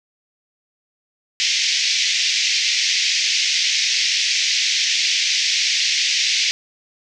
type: band-pass noise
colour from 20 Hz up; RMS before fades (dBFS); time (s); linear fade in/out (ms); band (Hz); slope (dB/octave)
white; -19; 1.4-6.51; 0; 2000 to 6100; 48
effects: none